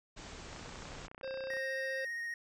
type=low-pass noise; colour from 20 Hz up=pink; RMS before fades=-48 dBFS; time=0.16-1.08 s; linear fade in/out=20 ms; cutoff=7800 Hz; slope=96 dB/octave
type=click train; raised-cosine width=0.5 ms; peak=-34 dBFS; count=33; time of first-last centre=0.53-1.569 s; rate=30.8 Hz
type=harmonic tone; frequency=531 Hz; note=C5; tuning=25 cents sharp; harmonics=1 / 3 / 5 / 7 / 9 / 10; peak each=-38 / -49 / -53 / -56 / -55 / -64 dBFS; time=1.23-2.05 s; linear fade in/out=5 ms
type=tone with vibrato; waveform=triangle; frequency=1864.7 Hz; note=A#6; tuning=in tune; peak=-35 dBFS; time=1.5-2.34 s; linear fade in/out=2 ms; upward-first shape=triangle; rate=15 Hz; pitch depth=15 cents each way
effects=none